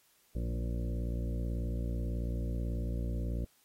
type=harmonic tone with a mistuned harmonic; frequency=58.27 Hz; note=A#1; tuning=in tune; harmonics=1 / 2 / 3 / 4 / 5 / 6 / 8 / 9 / 10; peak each=-33 / -39 / -43 / -45 / -47 / -49 / -51 / -52 / -53 dBFS; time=0.35-3.45 s; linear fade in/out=5 ms; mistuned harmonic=3; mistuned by=+26 cents; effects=white hiss -68 dBFS RMS until 3.64 s + AAC 48 kbps